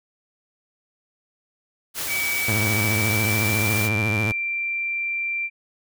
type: noise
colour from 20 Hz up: white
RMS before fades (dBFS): -28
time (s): 1.94-3.9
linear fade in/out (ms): 50
type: tone with pitch glide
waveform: sine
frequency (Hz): 2283 to 2359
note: D7 to D7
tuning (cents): -50 to +7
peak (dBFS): -23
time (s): 2.07-5.5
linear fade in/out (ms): 50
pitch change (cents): +57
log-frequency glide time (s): 2.65-3.77
type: tone with vibrato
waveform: sawtooth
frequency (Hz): 106.7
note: G#2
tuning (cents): +47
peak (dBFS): -18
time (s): 2.48-4.32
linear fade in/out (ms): 5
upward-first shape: sine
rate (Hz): 14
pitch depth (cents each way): 120
effects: none